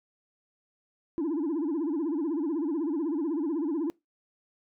sine tone with vibrato, 310.3 Hz, D#4, 5 cents flat, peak -24 dBFS, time 1.18-3.9 s, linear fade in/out 0 ms, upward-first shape sine, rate 16 Hz, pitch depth 190 cents each way, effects noise-tail reverb RT60 0.2 s tail -25 dB re dry + tanh soft clip ceiling -25 dBFS

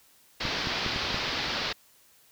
white low-pass noise, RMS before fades -31 dBFS, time 0.4-1.73 s, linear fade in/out 10 ms, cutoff 5000 Hz, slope 48 dB/octave
clicks, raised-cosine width 3 ms, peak -20 dBFS, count 5, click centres 0.453 / 0.672 / 0.863 / 0.961 / 1.144 s
effects white hiss -60 dBFS RMS until 2.31 s

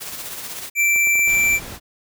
white noise with tremolo, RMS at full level -30 dBFS, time 0-0.7 s, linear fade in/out 20 ms, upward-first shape sine, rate 16 Hz, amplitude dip 40%
square tone, 2342 Hz, D7, 5 cents flat, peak -15 dBFS, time 0.75-1.6 s, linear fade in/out 50 ms
clicks, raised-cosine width 1 ms, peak -23 dBFS, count 9, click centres 0.961 / 1.072 / 1.155 / 1.193 / 1.277 / 1.371 / 1.439 / 1.469 / 1.723 s
pink noise, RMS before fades -34 dBFS, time 1.25-1.8 s, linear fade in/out 50 ms
effects none

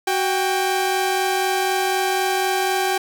sawtooth tone pair together, 374.1 / 792.2 Hz, F#4 / G5, +19 / +18 cents, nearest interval octave + minor second, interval 1299 cents, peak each -18 / -17 dBFS, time 0.07-2.98 s, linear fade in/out 5 ms, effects none

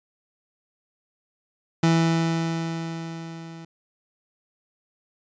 30% pulse tone with level ramp, 164.81 Hz, E3, in tune, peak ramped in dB -13 to -36 dBFS, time 1.83-3.65 s, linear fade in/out 5 ms, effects resampled to 16000 Hz

